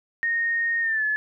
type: tone with pitch glide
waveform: sine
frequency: 1853 to 1719 Hz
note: A#6 to A6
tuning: -11 to -41 cents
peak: -21 dBFS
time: 0.23-1.16 s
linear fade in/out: 0 ms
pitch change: -130 cents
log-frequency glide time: 0.81-1.04 s
effects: none